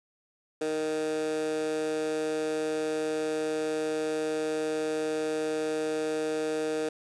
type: tone with high-pass filter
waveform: 15% pulse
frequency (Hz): 155.56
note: D#3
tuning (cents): 0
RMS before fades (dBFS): -30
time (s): 0.61-6.89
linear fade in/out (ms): 5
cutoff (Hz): 400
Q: 4
effects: resampled to 22050 Hz + 8-bit